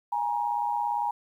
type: tone pair together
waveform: sine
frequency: 827.4 / 945 Hz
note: G#5 / A#5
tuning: -7 / +23 cents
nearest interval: major second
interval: 230 cents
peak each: -28 dBFS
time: 0.12-1.11 s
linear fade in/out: 5 ms
effects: 10-bit